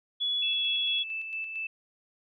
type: tone with pitch glide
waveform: sine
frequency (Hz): 3396 to 3369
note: G#7 to G#7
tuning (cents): +38 to +24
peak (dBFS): -26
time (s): 0.2-1.04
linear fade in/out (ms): 20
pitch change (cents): -14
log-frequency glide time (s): 0.41-0.65
type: tone with tremolo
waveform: sine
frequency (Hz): 2637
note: E7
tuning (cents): 0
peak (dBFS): -31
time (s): 0.42-1.67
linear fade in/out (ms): 5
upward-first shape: square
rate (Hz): 4.4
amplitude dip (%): 40
effects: none